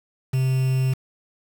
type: tone with quantisation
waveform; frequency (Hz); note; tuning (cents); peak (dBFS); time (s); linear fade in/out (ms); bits
triangle; 130.81; C3; 0; -16; 0.33-0.94; 10; 6
effects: none